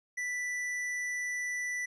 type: tone with hard clipping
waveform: triangle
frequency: 1976 Hz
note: B6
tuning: in tune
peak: -34 dBFS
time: 0.17-1.86 s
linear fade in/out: 10 ms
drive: 14 dB
effects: resampled to 22050 Hz